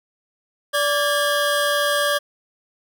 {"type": "tone pair together", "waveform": "25% pulse", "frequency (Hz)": [581, 1626.3], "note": ["D5", "G#6"], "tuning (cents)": [-19, -37], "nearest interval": "octave + tritone", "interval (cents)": 1782, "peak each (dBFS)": [-16, -18], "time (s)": [0.73, 2.19], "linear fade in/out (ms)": 20, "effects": []}